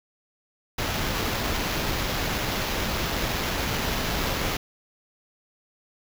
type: noise with sample-and-hold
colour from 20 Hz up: pink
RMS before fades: -27 dBFS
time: 0.78-4.57 s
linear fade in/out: 5 ms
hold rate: 8820 Hz
effects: none